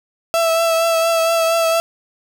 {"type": "tone with vibrato", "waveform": "35% pulse", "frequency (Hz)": 661, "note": "E5", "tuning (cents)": 5, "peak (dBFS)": -12, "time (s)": [0.34, 1.8], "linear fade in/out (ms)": 0, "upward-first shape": "triangle", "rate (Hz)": 4.3, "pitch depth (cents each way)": 27, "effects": []}